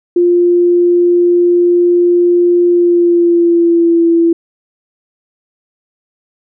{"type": "tone with pitch glide", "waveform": "sine", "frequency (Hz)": [350.3, 335.4], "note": ["F4", "E4"], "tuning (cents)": [5, 30], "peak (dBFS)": -6, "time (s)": [0.16, 4.33], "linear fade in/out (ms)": 5, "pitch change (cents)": -75, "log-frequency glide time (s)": [2.67, 4.06], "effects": []}